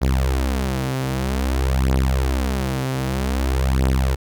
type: beating tone pair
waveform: sawtooth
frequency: 65.41 / 65.93 Hz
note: C2 / C2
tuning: 0 / +14 cents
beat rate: 0.52 Hz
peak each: -17 dBFS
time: 0.01-4.16 s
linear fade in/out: 20 ms
effects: none